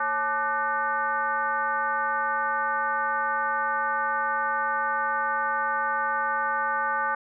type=tone with frequency modulation; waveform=sine; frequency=1187 Hz; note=D6; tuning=18 cents sharp; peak=-23 dBFS; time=0-7.15 s; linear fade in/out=5 ms; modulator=319 Hz; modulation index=1.4; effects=none